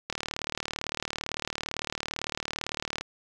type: click train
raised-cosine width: 0.2 ms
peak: -13 dBFS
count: 111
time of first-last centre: 0.1-3.01 s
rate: 37.8 Hz
effects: none